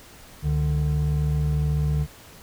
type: tone pair together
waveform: triangle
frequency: 70.22 / 148.8 Hz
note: C#2 / D3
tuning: +23 / +23 cents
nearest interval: octave + minor second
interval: 1300 cents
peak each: -22 / -20 dBFS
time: 0.42-2.07 s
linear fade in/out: 50 ms
effects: pink hiss -47 dBFS RMS until 2.42 s